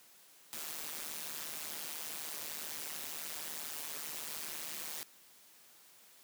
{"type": "noise with amplitude modulation", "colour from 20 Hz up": "white", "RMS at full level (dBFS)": -39, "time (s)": [0.53, 5.03], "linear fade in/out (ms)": 0, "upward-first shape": "sine", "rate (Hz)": 153, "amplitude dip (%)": 85, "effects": ["white hiss -61 dBFS RMS until 6.23 s", "high-pass 150 Hz 12 dB/octave"]}